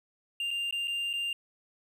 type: tone with dropouts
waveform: triangle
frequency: 2794 Hz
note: F7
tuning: in tune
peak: -28 dBFS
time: 0.4-1.33 s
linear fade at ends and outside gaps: 2 ms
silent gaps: 0.507-0.511 / 0.71-0.725 / 0.874-0.879 / 1.131-1.136 s
effects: none